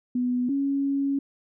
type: tone pair in turn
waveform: sine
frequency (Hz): 247.7 / 277.4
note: B3 / C#4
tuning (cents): +5 / +1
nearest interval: major second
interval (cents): 196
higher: second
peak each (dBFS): -22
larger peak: neither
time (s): 0.15-0.49 / 0.49-1.19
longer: second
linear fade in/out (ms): 5
effects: none